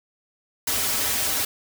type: noise with comb filter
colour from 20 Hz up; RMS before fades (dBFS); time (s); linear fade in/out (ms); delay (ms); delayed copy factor
white; -24; 0.67-1.45; 5; 5.7; -0.85
effects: none